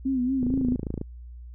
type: tone with vibrato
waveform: sine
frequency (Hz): 257.4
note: C4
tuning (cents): -28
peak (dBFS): -22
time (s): 0.05-0.76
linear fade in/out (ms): 10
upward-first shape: sine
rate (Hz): 4.3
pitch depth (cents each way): 82
type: click train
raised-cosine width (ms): 3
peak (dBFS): -17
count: 17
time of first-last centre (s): 0.43-1.014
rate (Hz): 27.4
effects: added 60 Hz sine -39 dBFS peak until 1.54 s